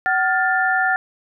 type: tone cluster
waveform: sine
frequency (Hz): 755 / 1412 / 1768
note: F#5 / F6 / A6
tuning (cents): +35 / +19 / +8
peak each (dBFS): -20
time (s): 0.06-0.96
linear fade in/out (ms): 0
effects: none